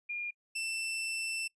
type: tone pair in turn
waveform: sine / sawtooth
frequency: 2415 / 2671 Hz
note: D7 / E7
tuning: +48 / +22 cents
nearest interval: major second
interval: 174 cents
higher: second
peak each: -34 / -30 dBFS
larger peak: second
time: 0.09-0.31 / 0.55-1.48 s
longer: second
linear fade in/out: 10 ms
effects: noise-tail reverb RT60 0.1 s tail -25 dB re dry + resampled to 24000 Hz